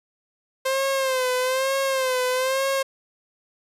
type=tone with vibrato; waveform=sawtooth; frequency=523.3 Hz; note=C5; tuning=in tune; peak=-17 dBFS; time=0.65-2.83 s; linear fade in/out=10 ms; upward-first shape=sine; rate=1.1 Hz; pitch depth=66 cents each way; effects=resampled to 32000 Hz